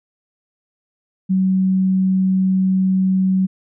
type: tone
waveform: sine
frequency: 188.5 Hz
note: F#3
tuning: 32 cents sharp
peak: -13 dBFS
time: 1.29-3.47 s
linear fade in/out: 20 ms
effects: none